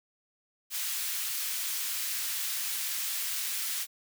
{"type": "high-pass noise", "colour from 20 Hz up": "white", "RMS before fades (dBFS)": -33, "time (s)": [0.7, 3.87], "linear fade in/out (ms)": 50, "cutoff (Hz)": 1700, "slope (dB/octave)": 12, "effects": []}